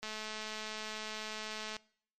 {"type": "click train", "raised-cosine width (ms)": 0.2, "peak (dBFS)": -24, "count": 376, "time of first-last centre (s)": [0.03, 1.766], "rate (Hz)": 216, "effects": ["noise-tail reverb RT60 0.6 s tail -23 dB re dry", "MP3 64 kbps"]}